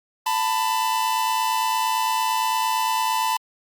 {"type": "tone pair together", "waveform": "45% pulse", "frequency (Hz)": [888.2, 997], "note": ["A5", "B5"], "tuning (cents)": [16, 16], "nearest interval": "major second", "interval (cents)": 200, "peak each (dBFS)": -23, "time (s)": [0.26, 3.37], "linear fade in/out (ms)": 5, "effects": ["Opus 48 kbps"]}